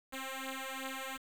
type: beating tone pair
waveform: 5% pulse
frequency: 264 / 266.7 Hz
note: C4 / C4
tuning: +16 / +33 cents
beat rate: 2.7 Hz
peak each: -31 dBFS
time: 0.12-1.18 s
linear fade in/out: 20 ms
effects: 9-bit